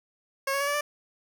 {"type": "tone with pitch steps", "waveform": "15% pulse", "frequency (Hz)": [545, 555.5, 566.2, 577.1, 588.2], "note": ["C#5", "C#5", "C#5", "D5", "D5"], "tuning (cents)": [-29, 4, 37, -30, 3], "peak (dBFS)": -19, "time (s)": [0.47, 0.81], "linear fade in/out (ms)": 5, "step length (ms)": 68, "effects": []}